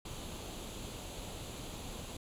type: noise with comb filter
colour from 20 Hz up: pink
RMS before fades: -44 dBFS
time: 0.05-2.17 s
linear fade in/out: 5 ms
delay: 0.28 ms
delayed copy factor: +0.55
effects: low-pass 12000 Hz 12 dB/octave